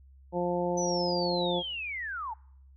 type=harmonic tone; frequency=176.1 Hz; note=F3; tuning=15 cents sharp; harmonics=1 / 2 / 3 / 4 / 5; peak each=-33 / -32 / -31 / -37 / -35 dBFS; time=0.32-1.63 s; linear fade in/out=50 ms
type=linear sweep; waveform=sine; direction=down; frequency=6080 to 830.6 Hz; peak=-33 dBFS; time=0.77-2.34 s; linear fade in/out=10 ms
effects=noise-tail reverb RT60 0.7 s tail -26 dB re dry + added 67 Hz sine -52 dBFS peak until 2.76 s